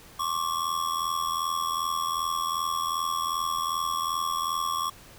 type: ring-modulated tone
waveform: square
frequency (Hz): 1116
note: C#6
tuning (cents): +11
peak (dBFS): -24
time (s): 0.19-4.9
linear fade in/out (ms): 10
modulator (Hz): 41.3
effects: pink hiss -50 dBFS RMS until 5.18 s